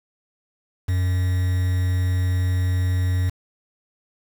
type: tone with quantisation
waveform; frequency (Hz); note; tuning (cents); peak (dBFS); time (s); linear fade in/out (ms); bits
triangle; 91.2; F#2; -24; -16; 0.88-3.3; 10; 6
effects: none